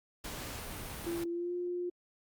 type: noise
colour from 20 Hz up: pink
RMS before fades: -42 dBFS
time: 0.24-1.24 s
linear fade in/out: 5 ms
type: tone with pitch glide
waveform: sine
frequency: 340 to 354.2 Hz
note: F4 to F4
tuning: -46 to +24 cents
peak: -33 dBFS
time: 1.06-1.9 s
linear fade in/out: 10 ms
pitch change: +70 cents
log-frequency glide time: 1.27-1.54 s
effects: Opus 48 kbps